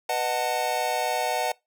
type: chord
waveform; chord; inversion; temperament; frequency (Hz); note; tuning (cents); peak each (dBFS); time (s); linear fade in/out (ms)
square; B dominant seventh; none; just; 493.9 / 617.4 / 740.8 / 889; B4 / D#5 / F#5 / A5; 0 / -14 / +2 / +18; -33 / -31 / -28 / -31; 0.09-1.52; 5
effects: noise-tail reverb RT60 0.2 s tail -23 dB re dry